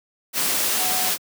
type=tone in noise; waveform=sine; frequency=740 Hz; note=F#5; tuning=in tune; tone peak=-29 dBFS; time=0.77-1.13 s; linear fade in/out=50 ms; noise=white; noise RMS=-22 dBFS; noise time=0.33-1.18 s; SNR=-10 dB; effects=high-pass 150 Hz 12 dB/octave